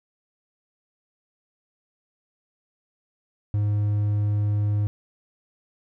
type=tone; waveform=triangle; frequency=103.83 Hz; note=G#2; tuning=in tune; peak=-18 dBFS; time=3.54-4.87 s; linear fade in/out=0 ms; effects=none